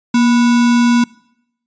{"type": "tone with sample-and-hold", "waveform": "sine", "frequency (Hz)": 237.4, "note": "A#3", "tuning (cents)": 32, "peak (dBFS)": -8, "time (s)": [0.14, 1.04], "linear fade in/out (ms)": 5, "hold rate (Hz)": 1225, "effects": ["noise-tail reverb RT60 0.8 s tail -24 dB re dry", "resampled to 16000 Hz"]}